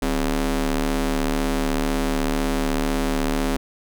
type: ring-modulated tone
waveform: sawtooth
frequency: 150 Hz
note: D3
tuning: 37 cents sharp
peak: -13 dBFS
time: 0.02-3.57 s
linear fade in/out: 5 ms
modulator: 113 Hz
effects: none